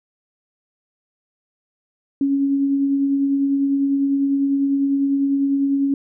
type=tone with tremolo; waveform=sine; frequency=277.2 Hz; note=C#4; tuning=in tune; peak=-14 dBFS; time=2.21-5.94 s; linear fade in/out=2 ms; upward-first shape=triangle; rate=10 Hz; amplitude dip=35%; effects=none